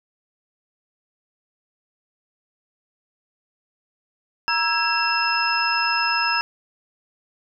sine tone cluster, 944 / 1326 / 1642 / 2704 / 5160 Hz, A#5 / E6 / G#6 / E7 / E8, +22 / +10 / -20 / +43 / -38 cents, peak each -25 dBFS, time 4.48-6.41 s, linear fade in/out 0 ms, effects none

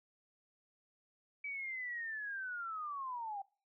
sine linear sweep, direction down, 2298 to 772 Hz, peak -39 dBFS, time 1.44-3.42 s, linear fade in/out 5 ms, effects noise-tail reverb RT60 0.4 s tail -24 dB re dry

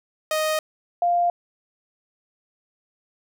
sawtooth / sine tone pair in turn, 622.3 / 698.5 Hz, D#5 / F5, 0 / 0 cents, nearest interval major second, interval 200 cents, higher second, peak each -17 dBFS, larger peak neither, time 0.31-0.59 / 1.02-1.3 s, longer neither, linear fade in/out 2 ms, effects none

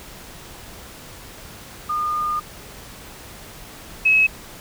sine tone pair in turn, 1216 / 2570 Hz, D#6 / E7, -40 / -45 cents, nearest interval octave + minor second, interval 1295 cents, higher second, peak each -20 / -12 dBFS, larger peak second, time 1.89-2.4 / 4.05-4.27 s, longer first, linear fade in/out 10 ms, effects pink hiss -40 dBFS RMS until 4.6 s

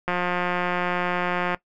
click train, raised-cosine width 0.5 ms, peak -10 dBFS, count 262, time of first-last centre 0.08-1.546 s, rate 178 Hz, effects noise-tail reverb RT60 0.1 s tail -19 dB re dry

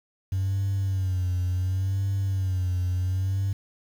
sine tone with vibrato, 94 Hz, F#2, 28 cents sharp, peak -21 dBFS, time 0.32-3.53 s, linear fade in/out 5 ms, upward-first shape sine, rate 0.7 Hz, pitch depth 76 cents each way, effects tanh soft clip ceiling -21 dBFS + 8-bit

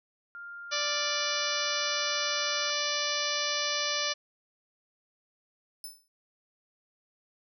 sine tone, 1400 Hz, F6, 4 cents sharp, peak -40 dBFS, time 0.35-2.7 s, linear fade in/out 0 ms
harmonic tone, 587.3 Hz, D5, in tune, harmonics 1 / 2 / 3 / 4 / 5 / 6 / 7 / 8 / 9 / 10, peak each -37 / -37 / -37 / -37 / -37 / -37 / -37 / -37 / -37 / -37 dBFS, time 0.71-4.14 s, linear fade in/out 20 ms
15% pulse tone with exponential decay, 5274 Hz, E8, in tune, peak -30 dBFS, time 5.84-6.08 s, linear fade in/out 1 ms, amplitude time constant 51 ms
effects none

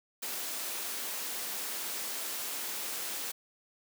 white high-pass noise, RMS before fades -37 dBFS, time 0.22-3.32 s, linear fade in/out 10 ms, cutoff 220 Hz, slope 24 dB/octave, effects none

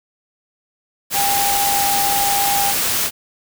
sine tone in noise, 802 Hz, G5, 39 cents sharp, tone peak -18 dBFS, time 1.13-2.74 s, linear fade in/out 50 ms, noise white, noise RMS -19 dBFS, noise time 1.1-3.11 s, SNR -2 dB, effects none

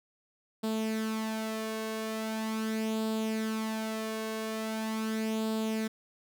sawtooth tone with flanger, 220 Hz, A3, in tune, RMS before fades -33 dBFS, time 0.63-5.88 s, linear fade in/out 10 ms, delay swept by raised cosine 0.24 to 1.84 ms, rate 0.41 Hz, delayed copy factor +0.55, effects none

